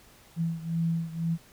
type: beating tone pair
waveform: sine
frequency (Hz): 165.2 / 167.2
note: E3 / E3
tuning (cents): +4 / +25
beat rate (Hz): 2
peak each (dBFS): -28 / -31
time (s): 0.36-1.38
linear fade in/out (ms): 50
effects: pink hiss -56 dBFS RMS until 1.52 s